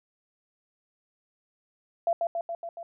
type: tone with echo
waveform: sine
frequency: 678 Hz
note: E5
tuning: 49 cents sharp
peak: -21 dBFS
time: 2.07-2.13 s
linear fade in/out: 2 ms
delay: 140 ms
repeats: 5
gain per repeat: -3 dB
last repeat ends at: 2.83 s
effects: none